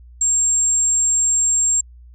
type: tone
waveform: sine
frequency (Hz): 7459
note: A#8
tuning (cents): 0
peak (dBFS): -14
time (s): 0.21-1.81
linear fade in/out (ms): 5
effects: added 60 Hz sine -40 dBFS peak until 2.14 s